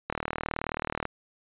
click train, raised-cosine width 0.5 ms, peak -14 dBFS, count 38, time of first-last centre 0.1-1.054 s, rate 38.8 Hz, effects resampled to 8000 Hz

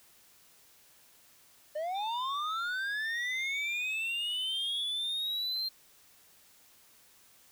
triangle linear sweep, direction up, 589 to 4186 Hz, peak -30 dBFS, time 1.75-5.69 s, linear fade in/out 10 ms
sine tone with tremolo, 3606 Hz, A7, 42 cents sharp, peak -39 dBFS, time 1.94-4.85 s, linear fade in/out 20 ms, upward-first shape sine, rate 0.81 Hz, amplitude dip 45%
click, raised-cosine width 0.3 ms, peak -39 dBFS, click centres 5.564 s
effects white hiss -61 dBFS RMS until 7.51 s

